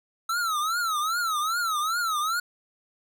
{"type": "tone with vibrato", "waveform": "square", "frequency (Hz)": 1307, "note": "E6", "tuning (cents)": -15, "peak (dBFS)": -25, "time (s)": [0.29, 2.4], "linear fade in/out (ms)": 5, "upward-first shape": "triangle", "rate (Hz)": 2.5, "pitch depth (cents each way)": 190, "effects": []}